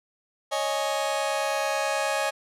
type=chord; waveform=sawtooth; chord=C# suspended second; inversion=none; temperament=just; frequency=554.4 / 623.7 / 831.5 Hz; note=C#5 / D#5 / G#5; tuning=0 / +4 / +2 cents; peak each=-25 dBFS; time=0.51-2.31 s; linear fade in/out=20 ms; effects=low-pass 10000 Hz 12 dB/octave